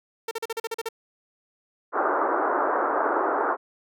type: tone bursts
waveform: sawtooth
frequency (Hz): 453.5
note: A#4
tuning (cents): -48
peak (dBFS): -23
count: 9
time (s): 0.28-0.888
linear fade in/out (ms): 5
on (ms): 32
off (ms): 40
type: band-pass noise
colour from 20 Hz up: white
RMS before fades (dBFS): -24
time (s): 1.92-3.57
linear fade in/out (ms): 50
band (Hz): 300 to 1400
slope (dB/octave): 48
effects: none